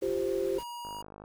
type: noise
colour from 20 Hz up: pink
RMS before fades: -48 dBFS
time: 0.01-0.64 s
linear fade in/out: 20 ms
type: chord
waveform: sine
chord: F suspended second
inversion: none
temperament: just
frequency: 349.2 / 392.9 / 523.8 Hz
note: F4 / G4 / C5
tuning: 0 / +4 / +2 cents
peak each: -33 / -30 / -33 dBFS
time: 0.02-0.59 s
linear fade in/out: 5 ms
type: tone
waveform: square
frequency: 955 Hz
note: A#5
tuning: 42 cents sharp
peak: -39 dBFS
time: 0.58-1.02 s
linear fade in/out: 5 ms
type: click train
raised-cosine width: 1 ms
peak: -32 dBFS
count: 21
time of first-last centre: 0.85-1.239 s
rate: 51.4 Hz
effects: none